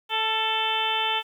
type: harmonic tone with a mistuned harmonic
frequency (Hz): 440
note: A4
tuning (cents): 0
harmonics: 1 / 2 / 3 / 4 / 5 / 6 / 7 / 8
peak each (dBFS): -36 / -27 / -33 / -35 / -36 / -30 / -28 / -31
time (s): 0.09-1.23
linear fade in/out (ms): 50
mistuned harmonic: 3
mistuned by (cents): +26
effects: 9-bit